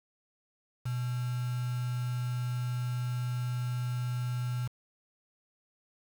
sine tone with quantisation, 123.47 Hz, B2, in tune, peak -30 dBFS, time 0.85-4.68 s, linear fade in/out 10 ms, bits 7, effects none

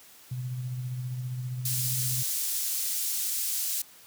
sine tone with tremolo, 126 Hz, B2, 35 cents sharp, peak -29 dBFS, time 0.31-2.23 s, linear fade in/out 5 ms, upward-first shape sine, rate 15 Hz, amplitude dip 35%
pink high-pass noise, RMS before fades -30 dBFS, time 1.65-3.82 s, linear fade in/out 5 ms, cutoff 7000 Hz, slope 12 dB/octave
effects white hiss -53 dBFS RMS until 4.06 s + high-pass 60 Hz 12 dB/octave

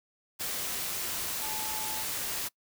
sine tone in noise, 867 Hz, A5, 26 cents flat, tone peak -40 dBFS, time 1.41-2.04 s, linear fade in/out 20 ms, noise white, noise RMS -34 dBFS, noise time 0.39-2.49 s, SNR -9 dB, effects noise-tail reverb RT60 0.1 s tail -24 dB re dry

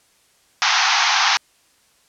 pink band-pass noise, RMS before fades -17 dBFS, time 0.62-1.37 s, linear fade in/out 0 ms, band 740 to 6300 Hz, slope 96 dB/octave, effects white hiss -58 dBFS RMS until 2.08 s + low-pass 10000 Hz 12 dB/octave

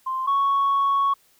sine tone pair in turn, 1046.5 / 1109.8 Hz, C6 / C#6, 0 / +2 cents, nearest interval minor second, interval 102 cents, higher second, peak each -23 / -16 dBFS, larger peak second, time 0.06-0.27 / 0.27-1.14 s, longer second, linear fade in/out 10 ms, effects tanh soft clip ceiling -15 dBFS + white hiss -60 dBFS RMS until 1.39 s

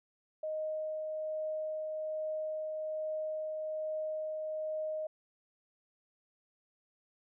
sine tone with tremolo, 622.3 Hz, D#5, in tune, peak -33 dBFS, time 0.43-5.07 s, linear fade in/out 5 ms, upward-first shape triangle, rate 1.2 Hz, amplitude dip 25%, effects none

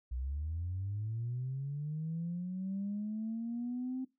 sine linear sweep, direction up, 59.6 to 262 Hz, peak -34 dBFS, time 0.11-4.05 s, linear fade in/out 10 ms, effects noise-tail reverb RT60 0.2 s tail -18 dB re dry + tanh soft clip ceiling -30 dBFS

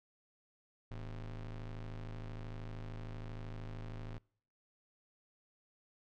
square ring-modulated tone, 67.1 Hz, C2, 44 cents sharp, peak -40 dBFS, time 0.91-4.18 s, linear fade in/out 0 ms, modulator 40.6 Hz, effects noise-tail reverb RT60 0.6 s tail -26 dB re dry + low-pass 4000 Hz 12 dB/octave

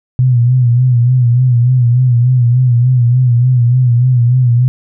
sine tone with vibrato, 123.47 Hz, B2, in tune, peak -6 dBFS, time 0.19-4.68 s, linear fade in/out 0 ms, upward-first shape sine, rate 3.4 Hz, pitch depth 74 cents each way, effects none

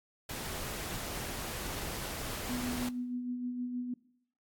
pink noise, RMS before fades -39 dBFS, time 0.29-2.89 s, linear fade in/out 5 ms
sine tone with tremolo, 246.9 Hz, B3, in tune, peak -32 dBFS, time 2.49-3.94 s, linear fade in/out 5 ms, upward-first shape sine, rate 6.4 Hz, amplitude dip 40%
effects noise-tail reverb RT60 0.7 s tail -21 dB re dry + AAC 64 kbps

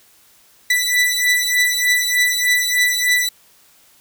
sawtooth beating tone pair, 1975.5 / 1978.8 Hz, B6 / B6, 0 / +3 cents, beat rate 3.3 Hz, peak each -14 dBFS, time 0.7-3.29 s, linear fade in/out 5 ms, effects white hiss -52 dBFS RMS until 4 s

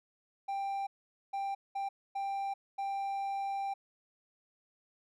triangle tone bursts at uneven times, 789 Hz, G5, 11 cents sharp, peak -31 dBFS, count 5, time 0.48-0.87 / 1.33-1.55 / 1.75-1.89 / 2.15-2.54 / 2.78-3.74 s, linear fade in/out 10 ms, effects none

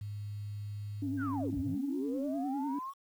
sine tone with pitch glide, 103.1 to 101.97 Hz, G#2 to G#2, -12 to -31 cents, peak -37 dBFS, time 0.01-1.75 s, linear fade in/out 5 ms, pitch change -19 cents, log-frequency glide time 1.27-1.4 s
sine tone with vibrato, 275.4 Hz, C#4, 11 cents flat, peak -32 dBFS, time 1.02-2.79 s, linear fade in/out 5 ms, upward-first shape sine, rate 9.9 Hz, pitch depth 83 cents each way
sine linear two-way sweep, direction down then up, 1628 to 50.9 to 1123 Hz, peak -37 dBFS, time 1.17-2.94 s, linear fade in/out 50 ms, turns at 1.57 s
effects tanh soft clip ceiling -24 dBFS + 10-bit

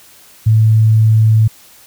sine tone, 110 Hz, A2, in tune, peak -6 dBFS, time 0.46-1.48 s, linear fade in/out 10 ms, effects white hiss -43 dBFS RMS until 1.86 s

